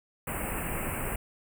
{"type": "band-stop noise", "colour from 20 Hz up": "pink", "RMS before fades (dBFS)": -33, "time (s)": [0.27, 1.16], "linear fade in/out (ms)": 5, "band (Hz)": [2800, 7900], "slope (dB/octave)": 96, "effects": []}